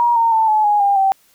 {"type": "tone with pitch steps", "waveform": "sine", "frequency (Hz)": [951, 919.1, 888.3, 858.6, 829.8, 802, 775.1], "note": ["A#5", "A#5", "A5", "A5", "G#5", "G5", "G5"], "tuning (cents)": [34, -25, 16, -43, -2, 39, -20], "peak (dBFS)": -11, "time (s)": [0, 1.12], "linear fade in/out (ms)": 0, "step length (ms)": 160, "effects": ["white hiss -55 dBFS RMS until 1.34 s"]}